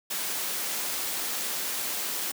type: noise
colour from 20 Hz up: white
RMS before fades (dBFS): -31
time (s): 0.1-2.32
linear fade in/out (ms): 10
effects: high-pass 200 Hz 12 dB/octave